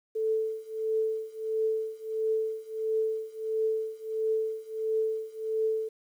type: tone with tremolo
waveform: sine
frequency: 440 Hz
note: A4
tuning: in tune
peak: -23 dBFS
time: 0.15-5.89 s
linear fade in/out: 10 ms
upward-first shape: triangle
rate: 1.5 Hz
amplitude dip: 95%
effects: 10-bit